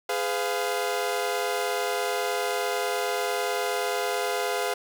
sawtooth chord, F diminished, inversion first, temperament equal with one note detuned, 415.3 / 504.6 / 698.5 Hz, Ab4 / Cb5 / F5, 0 / +37 / 0 cents, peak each -26 dBFS, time 0.09-4.74 s, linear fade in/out 5 ms, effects none

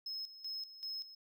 triangle tone with tremolo, 5170 Hz, E8, 34 cents flat, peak -38 dBFS, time 0.06-1.15 s, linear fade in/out 5 ms, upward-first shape square, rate 2.6 Hz, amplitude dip 75%, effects none

